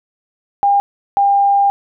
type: tone pair in turn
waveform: sine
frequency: 804 / 800.2 Hz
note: G5 / G5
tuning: +44 / +35 cents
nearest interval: unison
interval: 9 cents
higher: first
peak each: -9 dBFS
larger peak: neither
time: 0.63-0.8 / 1.17-1.7 s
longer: second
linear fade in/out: 0 ms
effects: none